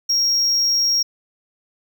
triangle tone, 5590 Hz, F8, 1 cent sharp, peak -14 dBFS, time 0.09-1.03 s, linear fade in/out 10 ms, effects none

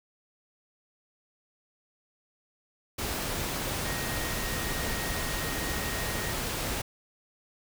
sine tone in noise, 1873 Hz, A#6, 8 cents sharp, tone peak -39 dBFS, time 3.85-6.33 s, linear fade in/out 10 ms, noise pink, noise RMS -32 dBFS, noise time 2.98-6.82 s, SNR -10 dB, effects none

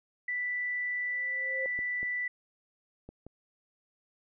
sine tone, 1975.5 Hz, B6, in tune, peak -30 dBFS, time 0.28-2.28 s, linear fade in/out 5 ms
sine tone with exponential growth, 527 Hz, C5, 12 cents sharp, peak -32 dBFS, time 0.97-1.66 s, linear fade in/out 1 ms, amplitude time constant 150 ms
clicks, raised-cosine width 2 ms, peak -32 dBFS, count 4, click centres 1.79 / 2.03 / 3.09 / 3.266 s
effects none

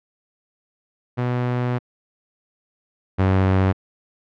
sawtooth tone pair in turn, 123.4 / 94.86 Hz, B2 / F#2, -1 / +44 cents, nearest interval perfect fourth, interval 455 cents, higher first, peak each -16 / -11 dBFS, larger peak second, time 1.17-1.79 / 3.18-3.73 s, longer first, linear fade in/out 20 ms, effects low-pass 2000 Hz 12 dB/octave

